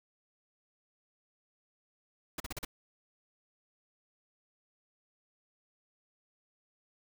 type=noise bursts; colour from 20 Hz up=pink; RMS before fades=-38 dBFS; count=5; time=2.38-2.65 s; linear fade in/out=5 ms; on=22 ms; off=40 ms; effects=none